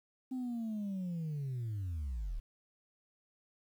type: linear sweep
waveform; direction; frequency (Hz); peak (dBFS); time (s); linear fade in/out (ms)
sine; down; 261.6 to 33.28; -33; 0.31-2.4; 10
effects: tanh soft clip ceiling -34 dBFS + 11-bit